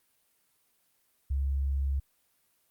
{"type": "tone with vibrato", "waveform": "sine", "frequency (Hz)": 68.6, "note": "C#2", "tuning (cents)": -17, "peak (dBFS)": -26, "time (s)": [1.3, 2], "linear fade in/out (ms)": 10, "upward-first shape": "sine", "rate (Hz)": 19, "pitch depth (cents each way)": 8, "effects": ["white hiss -71 dBFS RMS until 2.7 s", "Opus 32 kbps"]}